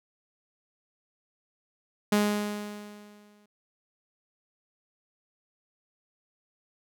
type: tone with exponential decay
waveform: sawtooth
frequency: 207.7 Hz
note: G#3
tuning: in tune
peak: -16 dBFS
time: 2.12-3.46 s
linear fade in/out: 5 ms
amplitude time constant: 290 ms
effects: none